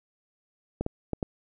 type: clicks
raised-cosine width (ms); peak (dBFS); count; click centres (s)
2; -15; 4; 0.81 / 0.864 / 1.133 / 1.228
effects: none